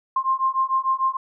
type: beating tone pair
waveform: sine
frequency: 1054 / 1060.7 Hz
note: C6 / C6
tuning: +12 / +23 cents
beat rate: 6.7 Hz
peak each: -22 dBFS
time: 0.16-1.17 s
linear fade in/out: 5 ms
effects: none